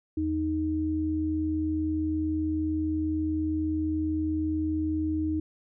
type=tone pair together; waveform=sine; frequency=82.4 / 311.1 Hz; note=E2 / D#4; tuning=0 / 0 cents; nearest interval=octave + major seventh; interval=2300 cents; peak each=-32 / -26 dBFS; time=0.17-5.4 s; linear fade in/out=5 ms; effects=none